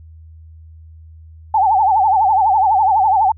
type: tone with vibrato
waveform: sine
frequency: 817 Hz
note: G#5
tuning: 29 cents flat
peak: -10 dBFS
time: 1.54-3.32 s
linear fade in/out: 5 ms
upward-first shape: sine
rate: 12 Hz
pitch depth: 160 cents each way
effects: added 80 Hz sine -37 dBFS peak until 3.37 s

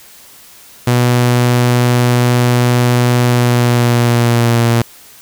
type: tone with pitch glide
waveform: sawtooth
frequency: 122.4 to 117.21 Hz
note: B2 to A#2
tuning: -15 to +10 cents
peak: -5 dBFS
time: 0.87-4.82 s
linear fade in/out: 5 ms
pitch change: -75 cents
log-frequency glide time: 3.25-4.68 s
effects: white hiss -40 dBFS RMS until 5.21 s

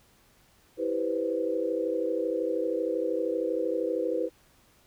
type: chord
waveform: sine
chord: C major seventh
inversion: first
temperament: just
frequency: 327 / 392.4 / 490.5 / 523.3 Hz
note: E4 / G4 / B4 / C5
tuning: -14 / +2 / -12 / 0 cents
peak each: -32 / -34 / -29 / -33 dBFS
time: 0.77-4.3 s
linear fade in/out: 50 ms
effects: pink hiss -62 dBFS RMS until 4.86 s

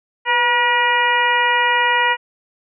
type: harmonic tone with a mistuned harmonic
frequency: 480.5 Hz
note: B4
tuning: 48 cents flat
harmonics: 1 / 2 / 3 / 4 / 5 / 6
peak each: -26 / -17 / -23 / -18 / -23 / -24 dBFS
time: 0.25-2.17 s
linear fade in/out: 50 ms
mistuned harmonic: 1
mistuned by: +57 cents
effects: none

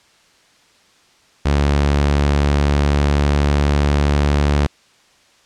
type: tone with pitch glide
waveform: sawtooth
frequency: 71.7 to 72.49 Hz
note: D2 to D2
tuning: -41 to -22 cents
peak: -9 dBFS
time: 1.45-4.67 s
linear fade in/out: 10 ms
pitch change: +19 cents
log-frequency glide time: 1.61-4.5 s
effects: white hiss -53 dBFS RMS until 5.45 s + low-pass 6000 Hz 12 dB/octave

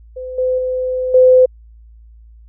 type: tone with level steps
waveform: sine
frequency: 510 Hz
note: C5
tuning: 44 cents flat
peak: -24 / -13 / -16 / -5 dBFS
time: 0.16-1.46 s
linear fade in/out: 10 ms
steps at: 0.38 / 0.58 / 1.14 s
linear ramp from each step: 5 ms
effects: added 56 Hz sine -39 dBFS peak until 2.48 s

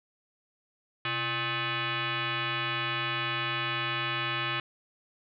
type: tone with frequency modulation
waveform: sine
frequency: 598 Hz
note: D5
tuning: 31 cents sharp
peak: -28 dBFS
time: 1.05-4.6 s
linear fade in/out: 2 ms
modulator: 470 Hz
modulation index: 5.9
effects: none

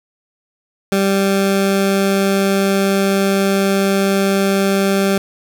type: tone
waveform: 20% pulse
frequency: 195.8 Hz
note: G3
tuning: 2 cents flat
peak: -8 dBFS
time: 0.92-5.18 s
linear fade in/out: 2 ms
effects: none

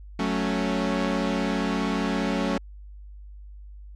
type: chord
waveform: sawtooth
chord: F# minor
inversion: none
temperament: equal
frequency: 185 / 220 / 277.2 Hz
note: F#3 / A3 / C#4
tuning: 0 / 0 / 0 cents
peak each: -24 dBFS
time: 0.19-2.58 s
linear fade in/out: 5 ms
effects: added 50 Hz sine -40 dBFS peak until 3.95 s + low-pass 5000 Hz 12 dB/octave

